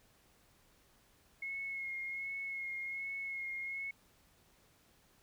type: tone with vibrato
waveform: sine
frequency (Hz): 2168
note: C#7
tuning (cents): -39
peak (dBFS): -38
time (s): 1.42-3.91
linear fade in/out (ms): 5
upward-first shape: sine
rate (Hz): 1.3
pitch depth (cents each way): 25
effects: pink hiss -68 dBFS RMS until 5.22 s